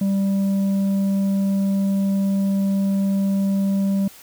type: tone with tanh clipping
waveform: sine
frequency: 196 Hz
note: G3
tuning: in tune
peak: -18 dBFS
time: 0.01-4.08 s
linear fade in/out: 5 ms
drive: 5 dB
effects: white hiss -45 dBFS RMS until 4.22 s